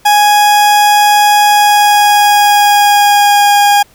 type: tone with pitch glide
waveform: 40% pulse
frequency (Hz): 830.6 to 817.3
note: G#5 to G#5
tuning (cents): 0 to -28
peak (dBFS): -4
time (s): 0.05-3.83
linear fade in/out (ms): 10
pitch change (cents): -28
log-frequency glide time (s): 1.47-3.58
effects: pink hiss -46 dBFS RMS until 3.94 s